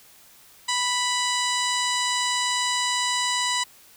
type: harmonic tone with a mistuned harmonic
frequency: 987.8 Hz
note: B5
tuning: in tune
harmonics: 1 / 2 / 3 / 4 / 5 / 6 / 7 / 8 / 9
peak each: -27 / -29 / -30 / -29 / -33 / -37 / -36 / -32 / -36 dBFS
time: 0.68-3.64 s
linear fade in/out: 10 ms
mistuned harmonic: 8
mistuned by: -54 cents
effects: white hiss -52 dBFS RMS until 3.96 s